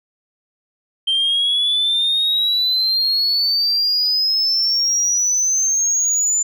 sine exponential sweep, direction up, 3136 to 7100 Hz, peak -13 dBFS, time 1.07-6.43 s, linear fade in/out 10 ms, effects tanh soft clip ceiling -12 dBFS

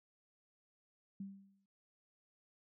sine tone with exponential decay, 196 Hz, G3, in tune, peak -40 dBFS, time 1.2-1.66 s, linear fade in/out 5 ms, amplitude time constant 100 ms, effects none

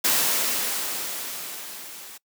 white noise with level ramp, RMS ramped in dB -20 to -42 dBFS, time 0.04-2.18 s, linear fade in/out 10 ms, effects noise-tail reverb RT60 0.1 s tail -23 dB re dry + high-pass 200 Hz 12 dB/octave

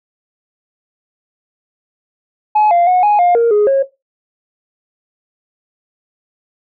sine tone with pitch steps, 849 / 694 / 729 / 832 / 707 / 466.1 / 417 / 544 Hz, G#5 / F5 / F#5 / G#5 / F5 / A#4 / G#4 / C#5, +38 / -11 / -26 / +3 / +21 / 0 / +7 / -33 cents, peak -6 dBFS, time 2.55-3.83 s, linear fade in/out 10 ms, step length 160 ms, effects noise-tail reverb RT60 0.2 s tail -17 dB re dry + tanh soft clip ceiling -6 dBFS

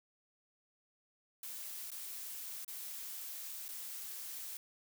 blue noise with dropouts, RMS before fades -45 dBFS, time 1.43-4.57 s, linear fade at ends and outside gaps 2 ms, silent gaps 1.905-1.916 / 2.647-2.679 / 3.682-3.688 s, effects none

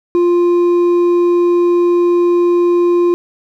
sine tone with hard clipping, 349.2 Hz, F4, in tune, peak -10 dBFS, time 0.15-3.14 s, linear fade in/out 0 ms, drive 4 dB, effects none

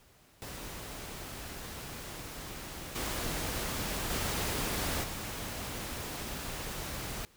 pink noise with level steps, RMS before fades -43 / -35 / -33 / -39 dBFS, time 0.42-7.25 s, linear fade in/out 0 ms, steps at 2.95 / 4.1 / 5.03 s, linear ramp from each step 10 ms, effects pink hiss -62 dBFS RMS until 7.36 s

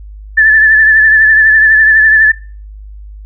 sine tone with vibrato, 1748 Hz, A6, 12 cents flat, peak -3 dBFS, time 0.37-2.32 s, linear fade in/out 10 ms, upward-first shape triangle, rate 12 Hz, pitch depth 46 cents each way, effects noise-tail reverb RT60 0.4 s tail -23 dB re dry + added 51 Hz sine -27 dBFS peak until 3.25 s

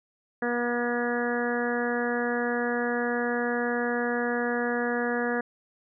harmonic tone, 240.4 Hz, B3, 46 cents flat, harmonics 1 / 2 / 3 / 4 / 5 / 6 / 7 / 8, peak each -30 / -29 / -34 / -40 / -39 / -37 / -32 / -40 dBFS, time 0.42-5.41 s, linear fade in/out 5 ms, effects none

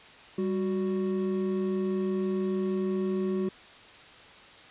triangle tone pair together, 196.24 / 370 Hz, G3 / F#4, +2 / 0 cents, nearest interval major seventh, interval 1098 cents, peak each -27 dBFS, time 0.38-3.49 s, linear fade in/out 5 ms, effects white hiss -50 dBFS RMS until 4.7 s + resampled to 8000 Hz

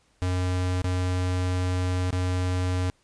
square tone with dropouts, 91.1 Hz, F#2, 26 cents flat, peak -24 dBFS, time 0.22-2.9 s, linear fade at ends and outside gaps 0 ms, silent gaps 0.818-0.843 / 2.106-2.128 s, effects pink hiss -65 dBFS RMS until 3.03 s + resampled to 22050 Hz

